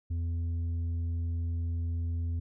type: tone with tanh clipping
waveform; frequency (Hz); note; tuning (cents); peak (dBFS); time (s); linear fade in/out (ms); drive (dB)
triangle; 84.1; E2; +35; -30; 0.1-2.4; 10; 9
effects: none